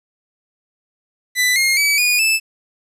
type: tone with pitch steps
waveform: sawtooth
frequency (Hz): 1993 / 2136 / 2289 / 2454 / 2630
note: B6 / C7 / D7 / D#7 / E7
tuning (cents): +15 / +35 / -45 / -25 / -5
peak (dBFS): -10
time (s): 1.35-2.4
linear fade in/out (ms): 50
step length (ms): 210
effects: resampled to 32000 Hz + 8-bit